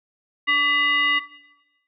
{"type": "tone with frequency modulation", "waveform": "sine", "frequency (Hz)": 2000, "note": "B6", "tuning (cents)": 21, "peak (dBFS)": -16, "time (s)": [0.47, 1.2], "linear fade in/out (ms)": 20, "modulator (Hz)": 854, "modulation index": 0.92, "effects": ["noise-tail reverb RT60 1.0 s tail -17 dB re dry"]}